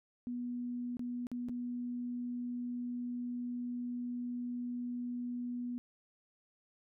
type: tone with dropouts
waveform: sine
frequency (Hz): 243.9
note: B3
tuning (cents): -21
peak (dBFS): -36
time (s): 0.27-5.78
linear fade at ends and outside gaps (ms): 0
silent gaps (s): 0.969-0.994 / 1.269-1.316 / 1.486-1.494
effects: none